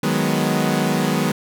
sawtooth chord, G# minor seventh, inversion second, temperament equal, 155.56 / 185 / 207.7 / 246.9 Hz, D#3 / F#3 / G#3 / B3, 0 / 0 / 0 / 0 cents, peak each -19 dBFS, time 0.03-1.32 s, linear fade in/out 5 ms, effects none

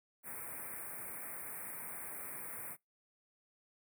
white band-stop noise, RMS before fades -45 dBFS, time 0.23-2.77 s, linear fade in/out 50 ms, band 2400 to 8400 Hz, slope 96 dB/octave, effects noise-tail reverb RT60 0.2 s tail -25 dB re dry + high-pass 100 Hz 12 dB/octave

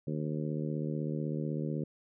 harmonic tone, 76 Hz, D#2, 40 cents flat, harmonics 2 / 3 / 4 / 5 / 6 / 7, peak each -34 / -38 / -40 / -42 / -44 / -45 dBFS, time 0.07-1.84 s, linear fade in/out 5 ms, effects none

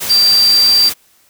sine tone in noise, 4699 Hz, D8, in tune, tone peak -7 dBFS, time 0.09-0.9 s, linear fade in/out 20 ms, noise white, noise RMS -21 dBFS, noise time 0-0.94 s, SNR +11 dB, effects white hiss -52 dBFS RMS until 1.29 s

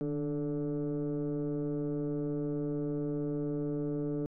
sine tone with frequency modulation, 293.7 Hz, D4, in tune, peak -29 dBFS, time 0.01-4.26 s, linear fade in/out 0 ms, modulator 143 Hz, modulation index 1.2, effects tanh soft clip ceiling -28 dBFS

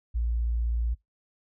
sine tone, 57.9 Hz, A#1, 11 cents flat, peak -24 dBFS, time 0.14-0.95 s, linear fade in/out 20 ms, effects noise-tail reverb RT60 0.2 s tail -26 dB re dry

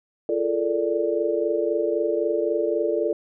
sine tone cluster, 343.1 / 431.3 / 455.1 / 586 Hz, F4 / A4 / A#4 / D5, -31 / -35 / -42 / -4 cents, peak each -26 dBFS, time 0.29-3.13 s, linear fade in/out 2 ms, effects none

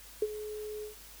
sine tone with ADSR envelope, 424.7 Hz, G#4, 39 cents sharp, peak -23 dBFS, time 0.22-0.95 s, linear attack 4 ms, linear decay 42 ms, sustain -14 dB, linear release 120 ms, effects added 50 Hz sine -56 dBFS peak until 1.2 s + white hiss -52 dBFS RMS until 1.2 s

